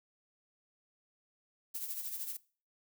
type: noise with tremolo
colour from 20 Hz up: violet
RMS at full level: -38 dBFS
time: 1.74-2.37 s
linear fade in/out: 10 ms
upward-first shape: sine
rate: 13 Hz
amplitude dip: 55%
effects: noise-tail reverb RT60 0.4 s tail -21 dB re dry